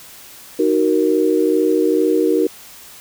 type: chord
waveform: sine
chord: D# minor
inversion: none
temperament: just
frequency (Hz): 311.1 / 373.4 / 466.7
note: D#4 / F#4 / A#4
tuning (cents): 0 / +16 / +2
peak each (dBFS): -17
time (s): 0.59-2.47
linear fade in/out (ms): 5
effects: white hiss -40 dBFS RMS until 3 s